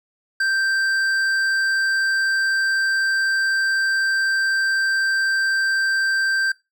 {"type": "tone with hard clipping", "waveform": "triangle", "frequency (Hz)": 1568, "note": "G6", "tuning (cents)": 0, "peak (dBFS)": -19, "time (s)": [0.4, 6.52], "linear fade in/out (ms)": 5, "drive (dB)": 12, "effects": ["noise-tail reverb RT60 0.2 s tail -19 dB re dry"]}